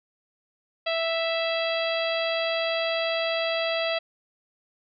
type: harmonic tone with a mistuned harmonic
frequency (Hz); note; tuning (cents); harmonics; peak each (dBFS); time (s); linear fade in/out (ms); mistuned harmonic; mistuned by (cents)
659.3; E5; 0; 1 / 2 / 3 / 4 / 5 / 6 / 7; -26 / -35 / -34 / -32 / -33 / -37 / -38; 0.86-3.99; 10; 7; +36
effects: none